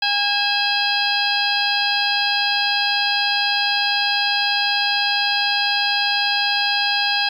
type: harmonic tone with a mistuned harmonic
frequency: 816 Hz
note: G#5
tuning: 31 cents flat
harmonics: 1 / 2 / 3 / 4 / 5 / 6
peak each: -24 / -24 / -24 / -24 / -24 / -24 dBFS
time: 0.02-7.29 s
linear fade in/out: 5 ms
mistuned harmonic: 3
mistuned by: +110 cents
effects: 8-bit